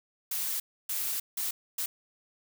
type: noise bursts at uneven times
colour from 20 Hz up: blue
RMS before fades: -32 dBFS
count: 4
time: 0.31-0.6 / 0.89-1.2 / 1.37-1.51 / 1.78-1.86 s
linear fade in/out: 5 ms
effects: none